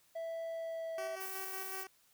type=tone with pitch glide; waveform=triangle; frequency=659.3 to 653.6 Hz; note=E5 to E5; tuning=0 to -15 cents; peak=-36 dBFS; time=0.15-1.16 s; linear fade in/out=10 ms; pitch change=-15 cents; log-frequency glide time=0.49-0.97 s
type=tone with tremolo; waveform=10% pulse; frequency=381.3 Hz; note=G4; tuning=48 cents flat; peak=-34 dBFS; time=0.98-1.87 s; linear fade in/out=2 ms; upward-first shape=square; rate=5.4 Hz; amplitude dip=35%
type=noise; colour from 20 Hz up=violet; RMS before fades=-44 dBFS; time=1.2-1.84 s; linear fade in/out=10 ms
effects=white hiss -69 dBFS RMS until 2.13 s